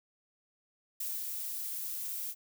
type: noise with ADSR envelope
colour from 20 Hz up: violet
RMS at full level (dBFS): -36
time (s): 1-2.35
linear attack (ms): 5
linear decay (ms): 230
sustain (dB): -2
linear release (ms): 51
effects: none